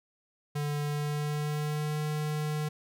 square tone with pitch glide, 146.83 to 151.48 Hz, D3 to D#3, 0 to -46 cents, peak -30 dBFS, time 0.55-2.69 s, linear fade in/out 10 ms, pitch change +54 cents, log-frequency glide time 0.83-2.02 s, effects none

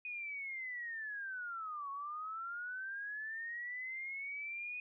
sine linear two-way sweep, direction down then up, 2489 to 1100 to 2489 Hz, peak -40 dBFS, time 0.05-4.8 s, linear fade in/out 2 ms, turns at 1.9 s, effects none

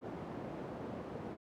white band-pass noise, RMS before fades -44 dBFS, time 0.01-1.37 s, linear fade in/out 50 ms, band 110 to 510 Hz, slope 12 dB/octave, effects none

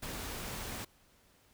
pink noise, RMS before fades -41 dBFS, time 0.02-0.85 s, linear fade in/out 10 ms, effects pink hiss -66 dBFS RMS until 1.53 s

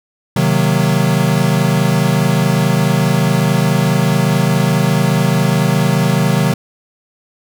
square chord, C half-diminished seventh, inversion none, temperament equal, 130.81 / 155.56 / 185 / 233.1 Hz, C3 / Eb3 / Gb3 / Bb3, 0 / 0 / 0 / 0 cents, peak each -17 / -16 / -17 / -22 dBFS, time 0.36-6.54 s, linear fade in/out 5 ms, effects none

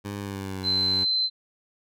15% pulse tone with pitch glide, 101.3 to 94.52 Hz, G#2 to F#2, -43 to +37 cents, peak -25 dBFS, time 0.04-1.05 s, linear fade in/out 20 ms, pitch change -120 cents, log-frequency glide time 0.18-0.59 s
sine tone, 4078 Hz, C8, 45 cents flat, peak -21 dBFS, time 0.63-1.3 s, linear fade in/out 50 ms
effects none

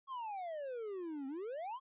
triangle exponential two-way sweep, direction down then up, 1108.7 to 261.6 to 1108.7 Hz, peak -38 dBFS, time 0.07-1.8 s, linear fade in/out 50 ms, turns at 1.27 s, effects resampled to 8000 Hz

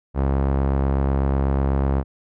sawtooth tone with low-pass filter, 68.1 Hz, C#2, 30 cents flat, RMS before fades -20 dBFS, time 0.14-2.04 s, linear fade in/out 50 ms, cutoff 1000 Hz, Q 0.92, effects none

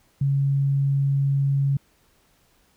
sine tone, 138.7 Hz, C#3, 1 cent sharp, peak -18 dBFS, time 0.21-1.77 s, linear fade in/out 5 ms, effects pink hiss -62 dBFS RMS until 2.76 s

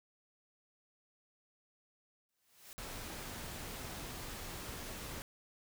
white noise with exponential growth, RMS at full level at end -50 dBFS, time 2.29-2.73 s, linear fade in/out 0 ms, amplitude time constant 95 ms
pink noise, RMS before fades -45 dBFS, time 2.78-5.22 s, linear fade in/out 0 ms
effects none

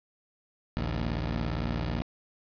15% pulse tone pair together, 57.63 / 77.9 Hz, A#1 / D#2, -19 / +3 cents, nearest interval perfect fourth, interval 522 cents, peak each -24 / -27 dBFS, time 0.77-2.02 s, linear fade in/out 0 ms, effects resampled to 11025 Hz + 9-bit

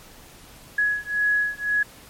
sine beating tone pair, 1678 / 1679.9 Hz, G#6 / G#6, +17 / +19 cents, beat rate 1.9 Hz, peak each -23 dBFS, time 0.78-1.83 s, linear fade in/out 5 ms, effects pink hiss -47 dBFS RMS until 2.09 s + MP3 64 kbps

